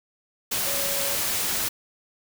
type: tone in noise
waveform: sine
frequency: 559 Hz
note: C#5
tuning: 14 cents sharp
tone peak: -33 dBFS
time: 0.66-1.16 s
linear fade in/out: 10 ms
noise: white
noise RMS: -26 dBFS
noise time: 0.51-1.69 s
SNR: -10 dB
effects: none